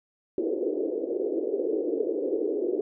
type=band-pass noise; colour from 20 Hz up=white; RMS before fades=-28 dBFS; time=0.38-2.81 s; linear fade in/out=2 ms; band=320 to 470 Hz; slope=48 dB/octave; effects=none

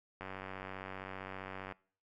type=click train; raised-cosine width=0.5 ms; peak=-28 dBFS; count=145; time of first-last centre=0.21-1.723 s; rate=95.2 Hz; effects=noise-tail reverb RT60 0.5 s tail -24 dB re dry

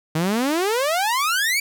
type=exponential sweep; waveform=sawtooth; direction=up; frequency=152.3 to 2349 Hz; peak=-15 dBFS; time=0.15-1.6 s; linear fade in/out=5 ms; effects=none

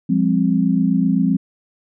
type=tone cluster; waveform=sine; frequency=175.3 / 203 / 262.6 Hz; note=F3 / G#3 / C4; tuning=+7 / -39 / +6 cents; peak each=-18 dBFS; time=0.09-1.37 s; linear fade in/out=10 ms; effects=none

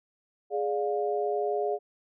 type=chord; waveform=sine; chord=D diminished; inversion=second; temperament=equal with one note detuned; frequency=415.3 / 587.3 / 707.8 Hz; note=Ab4 / D5 / F5; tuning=0 / 0 / +23 cents; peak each=-28 / -33 / -31 dBFS; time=0.5-1.79 s; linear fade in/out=50 ms; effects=none

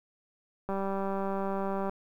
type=click train; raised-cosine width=1 ms; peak=-20 dBFS; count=236; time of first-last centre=0.69-1.895 s; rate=195 Hz; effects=10-bit

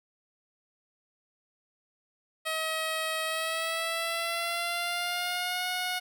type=tone with pitch glide; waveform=10% pulse; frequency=637 to 727.5 Hz; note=D#5 to F#5; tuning=+41 to -29 cents; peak=-21 dBFS; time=2.45-6 s; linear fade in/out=20 ms; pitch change=+230 cents; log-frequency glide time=3.24-5.67 s; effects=none

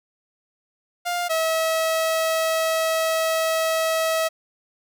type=tone pair in turn; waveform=sawtooth; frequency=703 / 645.3 Hz; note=F5 / E5; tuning=+11 / -37 cents; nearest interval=minor second; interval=148 cents; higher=first; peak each=-19 / -16 dBFS; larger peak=second; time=1.05-1.29 / 1.29-4.29 s; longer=second; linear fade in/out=20 ms; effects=none

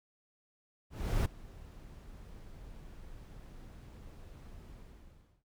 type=noise with ADSR envelope; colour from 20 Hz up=brown; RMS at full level=-27 dBFS; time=0.9-5.44 s; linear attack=350 ms; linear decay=12 ms; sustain=-23 dB; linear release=740 ms; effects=none

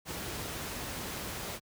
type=noise; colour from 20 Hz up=pink; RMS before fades=-38 dBFS; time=0.05-1.6 s; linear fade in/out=50 ms; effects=high-pass 60 Hz 12 dB/octave

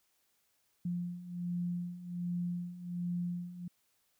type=beating tone pair; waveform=sine; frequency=174.61 / 175.91 Hz; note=F3 / F3; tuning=0 / +13 cents; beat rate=1.3 Hz; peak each=-40 / -36 dBFS; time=0.85-3.68 s; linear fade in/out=5 ms; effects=white hiss -75 dBFS RMS until 4.19 s

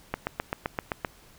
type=click train; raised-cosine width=0.5 ms; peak=-12 dBFS; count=8; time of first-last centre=0.14-1.048 s; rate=7.71 Hz; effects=pink hiss -55 dBFS RMS until 1.38 s

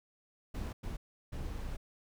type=noise bursts at uneven times; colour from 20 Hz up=brown; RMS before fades=-39 dBFS; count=3; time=0.54-0.73 / 0.83-0.97 / 1.32-1.77 s; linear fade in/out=10 ms; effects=none

